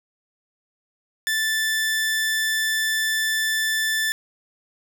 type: tone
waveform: sawtooth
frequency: 1760 Hz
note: A6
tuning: in tune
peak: -17 dBFS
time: 1.27-4.12 s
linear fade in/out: 0 ms
effects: none